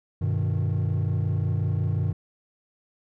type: chord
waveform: triangle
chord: G augmented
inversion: none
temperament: equal with one note detuned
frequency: 98 / 123.47 / 154.76 Hz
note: G2 / B2 / D#3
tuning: 0 / 0 / -9 cents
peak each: -22 / -25 / -25 dBFS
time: 0.21-2.13 s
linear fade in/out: 10 ms
effects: tanh soft clip ceiling -16 dBFS